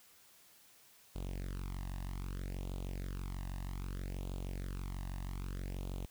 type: tone with flanger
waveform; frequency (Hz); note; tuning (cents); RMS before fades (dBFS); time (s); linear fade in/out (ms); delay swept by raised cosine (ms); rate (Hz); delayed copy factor
sawtooth; 46.25; F#1; 0; -41; 1.15-6.06; 10; 0.27 to 1.09; 0.63; +0.95
effects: white hiss -63 dBFS RMS until 6.1 s